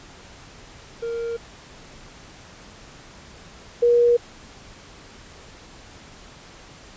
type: tone pair in turn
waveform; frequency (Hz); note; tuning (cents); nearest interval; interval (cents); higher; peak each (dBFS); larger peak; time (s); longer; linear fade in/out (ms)
triangle / sine; 465 / 477.5; A#4 / A#4; -4 / +42; unison; 46; second; -23 / -13; second; 1.02-1.37 / 3.82-4.17; neither; 10
effects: pink hiss -45 dBFS RMS until 6.96 s + resampled to 16000 Hz